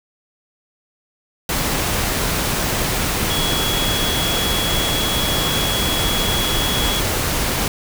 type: tone in noise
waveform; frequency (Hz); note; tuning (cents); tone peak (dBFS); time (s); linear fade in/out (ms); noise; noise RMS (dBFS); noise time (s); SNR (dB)
sine; 3348; G#7; +13; -22; 3.3-7; 2; pink; -20; 1.49-7.68; -5
effects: none